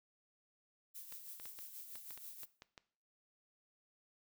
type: noise with tremolo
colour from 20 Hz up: violet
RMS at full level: -49 dBFS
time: 0.94-2.46 s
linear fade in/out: 20 ms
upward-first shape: sine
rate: 6.2 Hz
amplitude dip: 50%
type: clicks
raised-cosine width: 0.2 ms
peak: -35 dBFS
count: 10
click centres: 1.124 / 1.399 / 1.456 / 1.589 / 1.956 / 2.107 / 2.176 / 2.433 / 2.621 / 2.778 s
effects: noise-tail reverb RT60 0.5 s tail -18 dB re dry